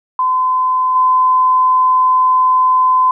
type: tone with level steps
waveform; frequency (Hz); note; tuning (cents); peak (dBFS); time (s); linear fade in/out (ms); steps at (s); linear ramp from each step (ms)
sine; 1022; C6; -41; -11 / -8; 0.19-3.11; 2; 0.95; 10
effects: none